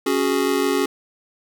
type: chord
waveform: square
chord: C# suspended fourth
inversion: none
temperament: just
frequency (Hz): 277.2 / 369.6 / 415.8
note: C#4 / F#4 / G#4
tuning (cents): 0 / -2 / +2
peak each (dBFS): -23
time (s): 0.06-0.86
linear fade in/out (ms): 5
effects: none